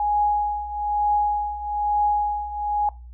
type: tone with tremolo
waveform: sine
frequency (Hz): 830.6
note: G#5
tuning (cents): 0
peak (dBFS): -16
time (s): 0-2.89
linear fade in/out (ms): 2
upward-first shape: triangle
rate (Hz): 1.1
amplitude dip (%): 80
effects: noise-tail reverb RT60 0.3 s tail -20 dB re dry + added 60 Hz sine -38 dBFS peak until 3.13 s